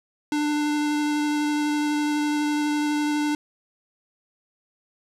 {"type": "tone with vibrato", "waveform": "square", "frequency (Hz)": 297.3, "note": "D4", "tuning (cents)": 21, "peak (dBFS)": -22, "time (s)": [0.32, 3.35], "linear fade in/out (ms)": 2, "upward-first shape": "sine", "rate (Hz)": 12, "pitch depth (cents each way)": 9, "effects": ["low-pass 9000 Hz 12 dB/octave", "9-bit"]}